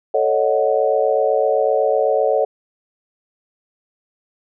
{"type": "chord", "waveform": "sine", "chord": "D# half-diminished seventh", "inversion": "second", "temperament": "equal", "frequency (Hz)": [440, 554.4, 622.3, 740], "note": ["A4", "C#5", "D#5", "F#5"], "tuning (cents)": [0, 0, 0, 0], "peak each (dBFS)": [-19, -18, -20, -22], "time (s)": [0.14, 2.45], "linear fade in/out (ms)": 5, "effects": []}